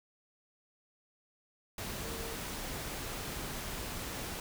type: tone in noise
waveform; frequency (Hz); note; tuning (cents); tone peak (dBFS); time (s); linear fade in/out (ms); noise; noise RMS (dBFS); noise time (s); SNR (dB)
sine; 457.5; A#4; -32; -45; 2.03-2.35; 2; pink; -40; 1.78-4.4; -8
effects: none